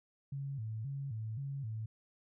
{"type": "tone with vibrato", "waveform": "sine", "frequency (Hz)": 123.47, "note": "B2", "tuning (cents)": 0, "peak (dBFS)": -37, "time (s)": [0.32, 1.86], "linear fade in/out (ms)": 5, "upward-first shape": "square", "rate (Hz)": 1.9, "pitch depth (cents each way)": 200, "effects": []}